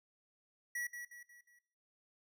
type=tone with echo; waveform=square; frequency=1932 Hz; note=B6; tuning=39 cents flat; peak=-38 dBFS; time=0.75-0.87 s; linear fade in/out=5 ms; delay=180 ms; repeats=4; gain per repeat=-7 dB; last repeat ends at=1.59 s; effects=noise-tail reverb RT60 0.7 s tail -18 dB re dry